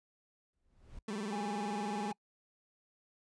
brown noise with exponential growth, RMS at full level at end -46 dBFS, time 0.53-0.99 s, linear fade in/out 5 ms, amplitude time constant 100 ms
30% pulse tone with vibrato, 207.7 Hz, G#3, in tune, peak -34 dBFS, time 1.08-2.12 s, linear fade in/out 5 ms, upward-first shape square, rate 20 Hz, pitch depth 110 cents each way
triangle tone with pitch glide, 822 to 828.7 Hz, G#5 to G#5, -18 to -4 cents, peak -37 dBFS, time 1.32-2.13 s, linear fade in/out 5 ms, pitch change +14 cents, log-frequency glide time 1.43-1.91 s
effects noise-tail reverb RT60 0.1 s tail -26 dB re dry + resampled to 22050 Hz

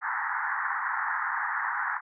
white band-pass noise, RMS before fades -30 dBFS, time 0.01-2.01 s, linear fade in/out 50 ms, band 810 to 1900 Hz, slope 96 dB/octave, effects none

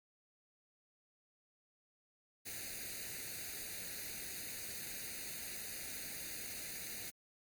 white noise with comb filter, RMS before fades -45 dBFS, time 2.45-7.11 s, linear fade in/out 20 ms, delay 0.46 ms, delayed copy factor +0.8, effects Opus 48 kbps

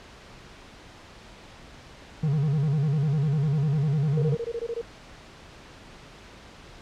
triangle tone with vibrato, 146.83 Hz, D3, in tune, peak -19 dBFS, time 2.23-4.35 s, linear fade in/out 5 ms, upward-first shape square, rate 10 Hz, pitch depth 110 cents each way
sine tone bursts, 466.2 Hz, A#4, in tune, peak -27 dBFS, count 9, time 4.17-4.815 s, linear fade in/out 5 ms, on 53 ms, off 21 ms
effects pink hiss -47 dBFS RMS until 6.81 s + low-pass 5000 Hz 12 dB/octave

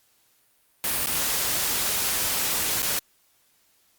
white noise with dropouts, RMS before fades -25 dBFS, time 0.84-2.99 s, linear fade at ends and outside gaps 1 ms, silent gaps 1.06-1.07 / 2.821-2.828 s, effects white hiss -64 dBFS RMS until 3.98 s + Opus 48 kbps

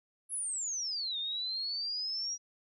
sine exponential two-way sweep, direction down then up, 11050 to 3608 to 5780 Hz, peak -33 dBFS, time 0.29-2.38 s, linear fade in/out 50 ms, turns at 1.18 s, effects none

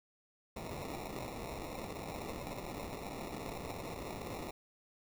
white noise with sample-and-hold, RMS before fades -43 dBFS, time 0.56-4.51 s, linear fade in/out 5 ms, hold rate 1575 Hz, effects none

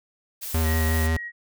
blue noise, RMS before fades -33 dBFS, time 0.41-1.08 s, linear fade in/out 20 ms
square tone with vibrato, 80.1 Hz, E2, 49 cents flat, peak -21 dBFS, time 0.54-1.17 s, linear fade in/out 5 ms, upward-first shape sine, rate 5.6 Hz, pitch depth 19 cents each way
sine tone, 1898 Hz, A#6, 31 cents sharp, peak -31 dBFS, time 0.63-1.32 s, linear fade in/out 50 ms
effects none

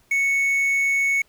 triangle tone with quantisation, 2213 Hz, C#7, 3 cents flat, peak -16 dBFS, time 0.11-1.22 s, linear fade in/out 5 ms, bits 7, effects pink hiss -60 dBFS RMS until 1.28 s

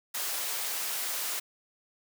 white high-pass noise, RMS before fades -33 dBFS, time 0.14-1.4 s, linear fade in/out 10 ms, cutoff 480 Hz, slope 12 dB/octave, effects none

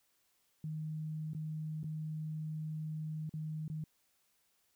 sine tone with dropouts, 155.56 Hz, D#3, in tune, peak -37 dBFS, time 0.64-3.84 s, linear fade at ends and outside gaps 2 ms, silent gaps 1.334-1.348 / 1.832-1.842 / 3.294-3.338 / 3.68-3.699 s, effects white hiss -75 dBFS RMS until 4.75 s

